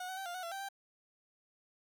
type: tone with pitch steps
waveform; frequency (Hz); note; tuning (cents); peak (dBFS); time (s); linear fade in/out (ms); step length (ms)
30% pulse; 731 / 752 / 774 / 700 / 738 / 677 / 780 / 787; F#5 / F#5 / G5 / F5 / F#5 / E5 / G5 / G5; -21 / +28 / -22 / +4 / -5 / +46 / -9 / +7; -37; 0-0.688; 5; 86
effects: 12-bit